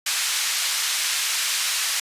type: band-pass noise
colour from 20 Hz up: white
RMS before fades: -24 dBFS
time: 0.06-2 s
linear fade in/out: 5 ms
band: 1500 to 7400 Hz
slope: 12 dB/octave
effects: resampled to 32000 Hz